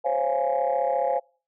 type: chord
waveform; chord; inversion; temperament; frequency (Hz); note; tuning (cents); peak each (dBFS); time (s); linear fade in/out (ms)
sine; Db major seventh; third; just; 519.7 / 554.4 / 693 / 831.5; C5 / Db5 / F5 / Ab5; -12 / 0 / -14 / +2; -26; 0.04-1.2; 20
effects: noise-tail reverb RT60 0.4 s tail -26 dB re dry + tanh soft clip ceiling -14 dBFS